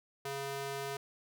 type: tone with high-pass filter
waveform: square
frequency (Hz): 138.59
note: C#3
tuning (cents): 0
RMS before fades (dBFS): -39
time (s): 0.25-0.97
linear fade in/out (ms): 5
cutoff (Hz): 380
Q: 0.83
effects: none